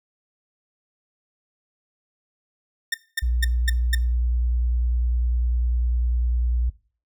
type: tone bursts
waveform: sawtooth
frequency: 1818 Hz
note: A#6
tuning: 44 cents flat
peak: -17 dBFS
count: 5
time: 2.92-3.95 s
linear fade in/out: 5 ms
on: 22 ms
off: 230 ms
type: tone with vibrato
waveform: sine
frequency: 60 Hz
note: B1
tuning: 49 cents flat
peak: -19 dBFS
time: 3.22-6.7 s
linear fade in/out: 10 ms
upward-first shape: square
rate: 10 Hz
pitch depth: 12 cents each way
effects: noise-tail reverb RT60 0.4 s tail -19 dB re dry